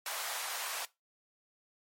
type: high-pass noise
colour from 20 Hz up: pink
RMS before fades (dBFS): -38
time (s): 0.06-0.85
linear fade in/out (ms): 2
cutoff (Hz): 690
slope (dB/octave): 24
effects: noise-tail reverb RT60 0.2 s tail -19 dB re dry + MP3 64 kbps